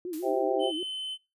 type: tone with vibrato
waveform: sine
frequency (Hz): 335.6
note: E4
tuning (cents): +31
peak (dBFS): -32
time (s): 0.05-0.83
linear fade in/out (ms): 2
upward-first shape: sine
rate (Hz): 6.8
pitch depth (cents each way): 160
type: noise with exponential decay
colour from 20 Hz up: blue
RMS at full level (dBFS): -41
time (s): 0.13-0.57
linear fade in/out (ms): 2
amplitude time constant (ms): 94
type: harmonic tone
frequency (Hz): 130.81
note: C3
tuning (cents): 0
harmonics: 3 / 4 / 5 / 6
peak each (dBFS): -29 / -30 / -31 / -32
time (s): 0.22-0.72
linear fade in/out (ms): 50
type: tone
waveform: triangle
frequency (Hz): 3051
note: G7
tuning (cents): -48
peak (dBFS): -31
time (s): 0.59-1.18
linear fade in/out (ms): 50
effects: noise-tail reverb RT60 0.3 s tail -26 dB re dry + resampled to 32000 Hz